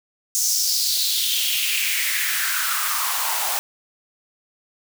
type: noise with high-pass filter sweep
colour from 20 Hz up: white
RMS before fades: -22 dBFS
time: 0.35-3.59 s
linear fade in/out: 0 ms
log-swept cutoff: 6300 to 750 Hz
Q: 4
effects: none